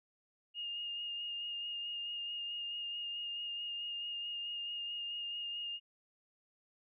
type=tone with vibrato; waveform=sine; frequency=2837 Hz; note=F7; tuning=27 cents sharp; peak=-38 dBFS; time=0.54-5.8 s; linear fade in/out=50 ms; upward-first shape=sine; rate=4.6 Hz; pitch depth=16 cents each way; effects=none